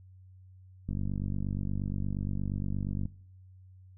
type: click train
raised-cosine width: 5 ms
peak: -21 dBFS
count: 106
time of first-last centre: 0.89-3.055 s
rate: 48.5 Hz
effects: noise-tail reverb RT60 0.6 s tail -20 dB re dry + added 93 Hz sine -51 dBFS peak until 3.97 s